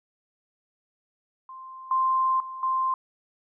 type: tone with level steps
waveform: sine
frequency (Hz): 1046.5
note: C6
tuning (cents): 0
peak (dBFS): -39 / -20 / -34 / -22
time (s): 1.49-2.94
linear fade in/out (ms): 2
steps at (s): 1.91 / 2.4 / 2.63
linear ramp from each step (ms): 2
effects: none